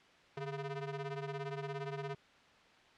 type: ring-modulated tone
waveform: sawtooth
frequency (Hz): 277.2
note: C#4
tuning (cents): 0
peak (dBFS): -32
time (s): 0.37-2.15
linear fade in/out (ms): 5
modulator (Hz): 130
effects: white hiss -62 dBFS RMS until 2.97 s + low-pass 3000 Hz 12 dB/octave